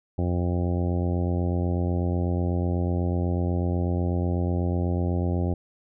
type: harmonic tone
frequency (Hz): 88.1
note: F2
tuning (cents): +16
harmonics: 1 / 2 / 3 / 4 / 5 / 6 / 7 / 8 / 9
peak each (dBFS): -24 / -29 / -32 / -33 / -39 / -38 / -39 / -43 / -41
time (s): 0.18-5.54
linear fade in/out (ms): 5
effects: none